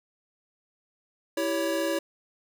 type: chord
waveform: square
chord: C# diminished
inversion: first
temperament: equal with one note detuned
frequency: 329.6 / 392 / 560.5 Hz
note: E4 / G4 / C#5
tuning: 0 / 0 / +19 cents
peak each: -30 / -35 / -29 dBFS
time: 1.37-1.99 s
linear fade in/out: 5 ms
effects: none